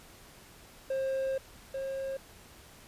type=tone pair in turn; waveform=triangle; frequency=533 / 537.9 Hz; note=C5 / C5; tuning=+32 / +48 cents; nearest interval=unison; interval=16 cents; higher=second; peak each=-27 / -31 dBFS; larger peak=first; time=0.9-1.38 / 1.74-2.17 s; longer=first; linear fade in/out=5 ms; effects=pink hiss -54 dBFS RMS until 2.87 s + resampled to 32000 Hz